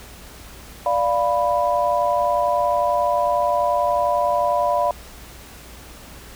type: chord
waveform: sine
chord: B diminished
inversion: first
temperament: equal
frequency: 587.3 / 698.5 / 987.8 Hz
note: D5 / F5 / B5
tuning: 0 / 0 / 0 cents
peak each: -21 dBFS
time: 0.86-4.91 s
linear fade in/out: 2 ms
effects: added 59 Hz sine -44 dBFS peak until 6.35 s + pink hiss -42 dBFS RMS until 6.35 s